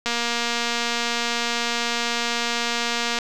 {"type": "click train", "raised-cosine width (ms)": 0.2, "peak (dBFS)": -7, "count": 739, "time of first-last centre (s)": [0.06, 3.187], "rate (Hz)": 236, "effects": []}